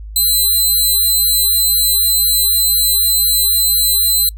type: tone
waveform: 5% pulse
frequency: 4049 Hz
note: B7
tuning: 42 cents sharp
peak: -4 dBFS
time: 0.16-4.29 s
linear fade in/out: 2 ms
effects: noise-tail reverb RT60 0.1 s tail -24 dB re dry + added 52 Hz sine -27 dBFS peak until 4.37 s